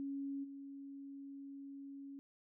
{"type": "tone with level steps", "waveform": "sine", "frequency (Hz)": 277.2, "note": "C#4", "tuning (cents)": 0, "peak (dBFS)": [-39, -47], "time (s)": [0, 2.19], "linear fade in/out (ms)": 0, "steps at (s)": 0.43, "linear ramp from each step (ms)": 20, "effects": []}